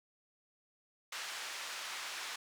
pink band-pass noise, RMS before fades -43 dBFS, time 1.12-2.36 s, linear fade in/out 5 ms, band 1200 to 6800 Hz, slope 12 dB/octave, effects none

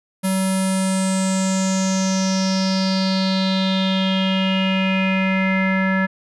square tone with low-pass filter sweep, 190 Hz, F#3, 46 cents sharp, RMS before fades -19 dBFS, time 0.23-6.07 s, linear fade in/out 20 ms, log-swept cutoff 11000 to 1800 Hz, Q 6.1, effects none

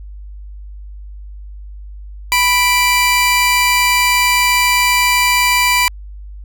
sawtooth tone pair together, 987.6 / 2349 Hz, B5 / D7, 0 / 0 cents, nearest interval octave + minor third, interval 1500 cents, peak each -10 dBFS, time 2.32-5.88 s, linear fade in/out 0 ms, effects added 50 Hz sine -29 dBFS peak until 6.44 s

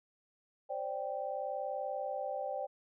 sine chord, C suspended second, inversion none, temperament equal with one note detuned, 526.9 / 587.3 / 784 Hz, C5 / D5 / G5, +12 / 0 / 0 cents, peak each -40 / -39 / -39 dBFS, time 0.69-2.67 s, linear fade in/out 20 ms, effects none

